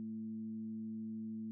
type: tone with frequency modulation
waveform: sine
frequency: 220 Hz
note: A3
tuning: in tune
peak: -40 dBFS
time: 0-1.51 s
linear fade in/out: 0 ms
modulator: 113 Hz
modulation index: 0.28
effects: none